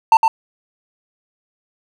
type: tone with echo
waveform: triangle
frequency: 896 Hz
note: A5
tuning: 31 cents sharp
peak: -4 dBFS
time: 0.12-0.17 s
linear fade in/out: 2 ms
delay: 110 ms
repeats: 1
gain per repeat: -4 dB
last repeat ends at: 0.28 s
effects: none